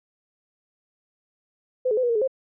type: tone with pitch steps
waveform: sine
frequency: 509 / 428.2 / 511 / 482.8 / 463.5 / 424.1 / 529 Hz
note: C5 / A4 / C5 / B4 / A#4 / G#4 / C5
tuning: -48 / -47 / -41 / -39 / -10 / +36 / +19 cents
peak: -19 dBFS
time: 1.85-2.277 s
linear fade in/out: 10 ms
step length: 61 ms
effects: none